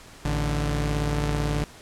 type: tone pair together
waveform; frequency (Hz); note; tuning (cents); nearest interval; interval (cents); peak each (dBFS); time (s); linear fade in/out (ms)
sawtooth; 55.1 / 147.1; A1 / D3; +3 / +3; octave + perfect fourth; 1700; -22; 0.25-1.64; 0
effects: pink hiss -47 dBFS RMS until 1.81 s + low-pass 10000 Hz 12 dB/octave